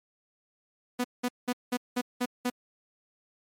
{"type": "tone bursts", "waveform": "sawtooth", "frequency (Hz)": 246.9, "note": "B3", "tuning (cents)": 0, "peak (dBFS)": -22, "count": 7, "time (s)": [0.99, 2.501], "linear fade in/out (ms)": 10, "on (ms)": 53, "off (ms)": 190, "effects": ["MP3 64 kbps"]}